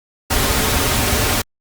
pink noise with comb filter, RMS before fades -17 dBFS, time 0.3-1.42 s, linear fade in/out 10 ms, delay 6 ms, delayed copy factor -0.65, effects Opus 48 kbps

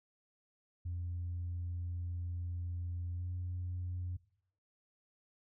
sine tone with pitch glide, 87.3 to 89.5 Hz, F2 to F2, 0 to +43 cents, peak -35 dBFS, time 0.85-4.17 s, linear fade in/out 10 ms, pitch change +43 cents, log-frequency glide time 3.14-3.26 s, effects noise-tail reverb RT60 0.7 s tail -20 dB re dry + tanh soft clip ceiling -33 dBFS

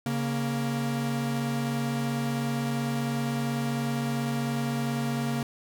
45% pulse tone pair together, 138.59 / 234.3 Hz, C#3 / A#3, 0 / +9 cents, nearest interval major sixth, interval 909 cents, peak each -30 / -29 dBFS, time 0.06-5.43 s, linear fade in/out 2 ms, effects none

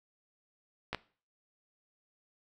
clicks, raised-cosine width 0.3 ms, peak -19 / -17 dBFS, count 2, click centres 0.93 / 0.947 s, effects noise-tail reverb RT60 0.4 s tail -19 dB re dry

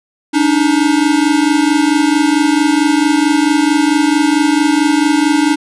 square tone pair together, 286.6 / 311.1 Hz, D4 / D#4, -42 / 0 cents, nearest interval minor second, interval 142 cents, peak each -13 dBFS, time 0.33-5.56 s, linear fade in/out 20 ms, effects resampled to 24000 Hz

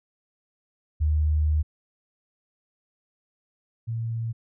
sine tone pair in turn, 76.4 / 114.47 Hz, D#2 / A#2, -31 / -31 cents, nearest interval perfect fifth, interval 700 cents, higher second, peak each -19 / -26 dBFS, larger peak first, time 1-1.63 / 3.87-4.33 s, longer first, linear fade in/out 20 ms, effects none

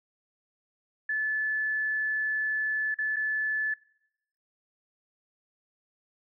sine tone with dropouts, 1734 Hz, A6, 26 cents flat, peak -26 dBFS, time 1.09-3.74 s, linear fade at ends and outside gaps 5 ms, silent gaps 2.944-2.986 / 3.161-3.166 s, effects noise-tail reverb RT60 0.8 s tail -21 dB re dry

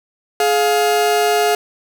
40% pulse tone pair together, 421.2 / 704 Hz, G#4 / F5, +24 / +14 cents, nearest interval major sixth, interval 890 cents, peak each -15 dBFS, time 0.4-1.55 s, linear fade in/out 2 ms, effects none

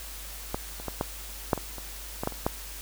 clicks, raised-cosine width 1 ms, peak -14 / -26 / -17 / -12 / -7 / -19 / -25 / -15 / -12 / -27 / -10 dBFS, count 11, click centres 0.545 / 0.8 / 0.883 / 1.011 / 1.532 / 1.577 / 1.783 / 2.235 / 2.274 / 2.323 / 2.465 s, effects added 50 Hz sine -42 dBFS peak until 2.81 s + white hiss -42 dBFS RMS until 2.81 s

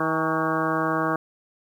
harmonic tone with a mistuned harmonic, 160 Hz, D#3, 49 cents sharp, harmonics 1 / 2 / 3 / 4 / 5 / 6 / 7 / 8 / 9 / 10, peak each -32 / -27 / -31 / -30 / -33 / -34 / -27 / -33 / -32 / -34 dBFS, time 0-1.16 s, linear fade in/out 2 ms, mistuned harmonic 6, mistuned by -82 cents, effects 9-bit

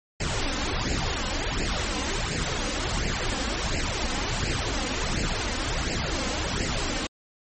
pink noise with flanger, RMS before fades -27 dBFS, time 0.2-7.07 s, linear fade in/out 5 ms, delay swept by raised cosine 0.41 to 3.91 ms, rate 1.4 Hz, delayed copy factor +0.65, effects MP3 32 kbps

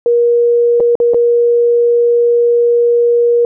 sine tone with dropouts, 474.9 Hz, A#4, 32 cents sharp, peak -7 dBFS, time 0.06-3.45 s, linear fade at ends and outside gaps 1 ms, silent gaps 0.8-0.804 / 0.954-1.001 / 1.136-1.144 s, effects none

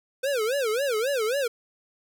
square tone with vibrato, 493.9 Hz, B4, in tune, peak -24 dBFS, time 0.23-1.48 s, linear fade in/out 10 ms, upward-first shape sine, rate 3.7 Hz, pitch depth 260 cents each way, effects none

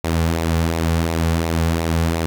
sawtooth tone with flanger, 82.41 Hz, E2, in tune, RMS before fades -19 dBFS, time 0.04-2.26 s, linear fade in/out 0 ms, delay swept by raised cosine 0.62 to 3.22 ms, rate 2.8 Hz, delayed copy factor -0.5, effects none

